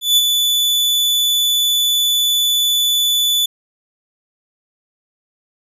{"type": "tone with ADSR envelope", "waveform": "40% pulse", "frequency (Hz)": 3477, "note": "A7", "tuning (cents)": -21, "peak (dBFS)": -7, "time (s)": [0.01, 3.46], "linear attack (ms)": 160, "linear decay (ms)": 36, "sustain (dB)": -5, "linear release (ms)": 6, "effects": []}